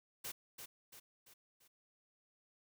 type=noise with echo; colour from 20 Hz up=white; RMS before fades=-44 dBFS; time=0.24-0.32 s; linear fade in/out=10 ms; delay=340 ms; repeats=4; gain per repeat=-6 dB; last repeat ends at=1.68 s; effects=none